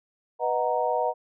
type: chord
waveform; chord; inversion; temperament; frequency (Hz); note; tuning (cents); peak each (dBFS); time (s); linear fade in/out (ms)
sine; B major seventh; none; equal; 493.9 / 622.3 / 740 / 932.3; B4 / D#5 / F#5 / A#5; 0 / 0 / 0 / 0; -28; 0.39-1.14; 50
effects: none